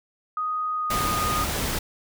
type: tone with pitch glide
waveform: sine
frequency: 1246 to 1234.5 Hz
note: D#6 to D#6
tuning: +2 to -14 cents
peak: -24 dBFS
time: 0.37-1.44 s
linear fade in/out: 2 ms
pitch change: -16 cents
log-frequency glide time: 0.75-0.94 s
type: noise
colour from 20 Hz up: pink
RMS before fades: -27 dBFS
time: 0.9-1.79 s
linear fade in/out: 5 ms
effects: none